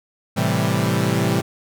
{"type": "chord", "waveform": "sawtooth", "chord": "A minor seventh", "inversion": "none", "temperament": "equal", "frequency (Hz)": [110, 130.81, 164.81, 196], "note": ["A2", "C3", "E3", "G3"], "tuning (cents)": [0, 0, 0, 0], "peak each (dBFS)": -19, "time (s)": [0.36, 1.42], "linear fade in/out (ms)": 20, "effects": []}